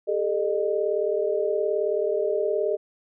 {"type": "tone cluster", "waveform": "sine", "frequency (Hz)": [401.4, 440.3, 611], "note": ["G4", "A4", "D#5"], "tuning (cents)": [41, 1, -32], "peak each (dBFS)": -26, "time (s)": [0.07, 2.77], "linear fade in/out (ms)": 20, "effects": []}